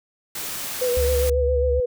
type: noise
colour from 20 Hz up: white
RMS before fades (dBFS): -30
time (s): 0.35-1.3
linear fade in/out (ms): 5
type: tone with vibrato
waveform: sine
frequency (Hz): 495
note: B4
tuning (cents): +4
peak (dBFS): -19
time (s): 0.81-1.86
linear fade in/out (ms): 10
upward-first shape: sine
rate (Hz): 7.4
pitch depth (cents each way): 39
type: tone with pitch glide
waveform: sine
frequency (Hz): 70.7 to 70.05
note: C#2 to C#2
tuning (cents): +35 to +19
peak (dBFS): -21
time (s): 0.97-1.8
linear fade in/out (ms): 0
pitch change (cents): -16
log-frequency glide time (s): 1.39-1.63
effects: none